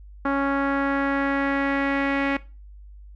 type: tone with low-pass filter sweep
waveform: sawtooth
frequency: 277.2 Hz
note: C#4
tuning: in tune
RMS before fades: -23 dBFS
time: 0.25-2.37 s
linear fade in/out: 5 ms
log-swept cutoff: 1400 to 2200 Hz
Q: 2.7
effects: noise-tail reverb RT60 0.3 s tail -18 dB re dry + added 50 Hz sine -41 dBFS peak until 3.15 s